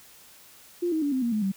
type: tone with pitch steps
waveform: sine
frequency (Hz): 349.2 / 316.5 / 286.9 / 260.1 / 235.8 / 213.7 / 193.73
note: F4 / D#4 / D4 / C4 / A#3 / G#3 / G3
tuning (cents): 0 / +30 / -40 / -10 / +20 / +50 / -20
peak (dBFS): -23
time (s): 0.82-1.52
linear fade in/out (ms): 10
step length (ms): 100
effects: white hiss -52 dBFS RMS until 1.56 s